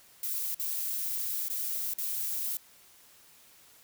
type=noise with dropouts; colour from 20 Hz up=violet; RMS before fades=-33 dBFS; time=0.23-2.57 s; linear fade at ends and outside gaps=2 ms; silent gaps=0.546-0.596 / 1.484-1.499 / 1.937-1.984 s; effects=white hiss -58 dBFS RMS until 3.83 s